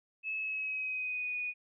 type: tone with pitch glide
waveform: sine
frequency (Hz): 2594 to 2471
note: E7 to D#7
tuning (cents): -28 to -13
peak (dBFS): -33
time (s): 0.23-1.54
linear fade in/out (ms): 50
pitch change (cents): -85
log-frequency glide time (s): 0.36-1.34
effects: none